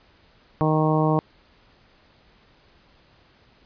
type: harmonic tone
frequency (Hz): 155.56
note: D#3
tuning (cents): 0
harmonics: 1 / 2 / 3 / 4 / 5 / 6 / 7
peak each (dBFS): -21 / -24 / -26 / -27 / -28 / -29 / -29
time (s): 0.61-1.19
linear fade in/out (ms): 0
effects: pink hiss -57 dBFS RMS until 3.65 s + resampled to 11025 Hz